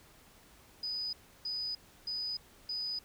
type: tone bursts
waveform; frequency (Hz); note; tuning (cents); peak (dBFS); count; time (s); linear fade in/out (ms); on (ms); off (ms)
sine; 4978; D#8; 0; -34; 4; 0.83-2.99; 5; 300; 320
effects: pink hiss -60 dBFS RMS until 3.04 s